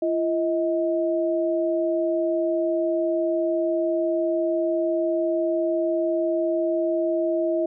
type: tone pair together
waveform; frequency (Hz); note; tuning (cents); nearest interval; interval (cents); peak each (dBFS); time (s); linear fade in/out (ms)
sine; 340 / 634.1; F4 / D#5; -46 / +33; major seventh; 1079; -23; 0.02-7.66; 5
effects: none